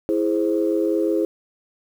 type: chord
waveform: sine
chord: E augmented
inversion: none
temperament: equal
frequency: 329.6 / 415.3 / 523.3 Hz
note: E4 / G#4 / B#4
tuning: 0 / 0 / 0 cents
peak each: -20 / -22 / -24 dBFS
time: 0.09-1.25 s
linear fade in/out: 0 ms
effects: tanh soft clip ceiling -8 dBFS + 8-bit